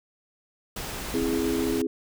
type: noise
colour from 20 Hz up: pink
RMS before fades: -34 dBFS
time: 0.76-1.82 s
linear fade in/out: 5 ms
type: chord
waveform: sine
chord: C augmented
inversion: none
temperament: equal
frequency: 261.6 / 329.6 / 415.3 Hz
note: C4 / E4 / G#4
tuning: 0 / 0 / 0 cents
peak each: -28 dBFS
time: 1.14-1.87 s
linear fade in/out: 2 ms
effects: none